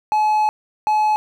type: tone pair in turn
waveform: triangle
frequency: 854 / 854 Hz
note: G#5 / G#5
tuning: +48 / +48 cents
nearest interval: unison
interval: 0 cents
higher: neither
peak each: -12 dBFS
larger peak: neither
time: 0.12-0.49 / 0.87-1.16 s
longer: first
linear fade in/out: 0 ms
effects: none